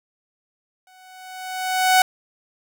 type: tone with exponential growth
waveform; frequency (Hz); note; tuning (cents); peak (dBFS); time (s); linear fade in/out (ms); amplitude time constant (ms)
sawtooth; 745; F#5; +12; -7; 0.87-2.02; 2; 250
effects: none